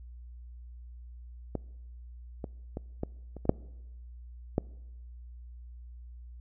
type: clicks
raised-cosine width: 2 ms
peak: -18 / -22 / -22 / -18 / -29 / -24 / -7 / -12 dBFS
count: 8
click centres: 1.553 / 2.442 / 2.771 / 3.034 / 3.367 / 3.454 / 3.494 / 4.581 s
effects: noise-tail reverb RT60 1.0 s tail -24 dB re dry + added 60 Hz sine -44 dBFS peak until 6.4 s